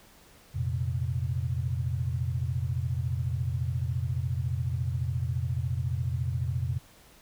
sine chord, F suspended fourth, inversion none, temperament equal, 87.31 / 116.54 / 130.81 Hz, F2 / Bb2 / C3, 0 / 0 / 0 cents, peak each -31 / -32 / -31 dBFS, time 0.54-6.79 s, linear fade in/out 20 ms, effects pink hiss -56 dBFS RMS until 7.21 s

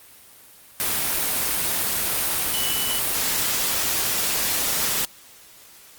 sine tone in noise, 2966 Hz, F#7, 4 cents sharp, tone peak -27 dBFS, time 2.54-2.99 s, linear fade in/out 0 ms, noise white, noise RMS -23 dBFS, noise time 0.8-5.05 s, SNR -7 dB, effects white hiss -48 dBFS RMS until 5.98 s + Opus 32 kbps

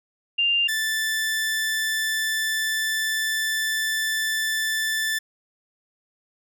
sine / sawtooth tone pair in turn, 2794 / 1760.1 Hz, F7 / A6, 0 / 0 cents, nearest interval minor sixth, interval 800 cents, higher first, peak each -18 / -19 dBFS, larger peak first, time 0.38-0.68 / 0.68-5.19 s, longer second, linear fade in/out 10 ms, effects none

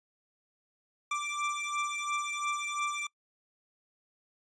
25% pulse beating tone pair, 1174.7 / 1177.6 Hz, D6 / D6, 0 / +4 cents, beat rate 2.9 Hz, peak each -31 dBFS, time 1.11-3.07 s, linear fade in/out 5 ms, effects noise-tail reverb RT60 0.1 s tail -24 dB re dry + resampled to 22050 Hz

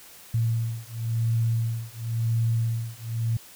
sine beating tone pair, 114.1 / 115.05 Hz, A#2 / A#2, -37 / -22 cents, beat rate 0.95 Hz, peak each -26 dBFS, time 0.34-3.37 s, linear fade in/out 5 ms, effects white hiss -48 dBFS RMS until 3.55 s

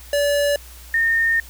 square / sine tone pair in turn, 576 / 1828.7 Hz, D5 / A#6, -34 / -34 cents, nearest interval octave + minor sixth, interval 2000 cents, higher second, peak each -17 / -15 dBFS, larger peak second, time 0.13-0.56 / 0.94-1.4 s, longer second, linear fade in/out 2 ms, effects added 60 Hz sine -40 dBFS peak until 1.49 s + white hiss -44 dBFS RMS until 1.49 s

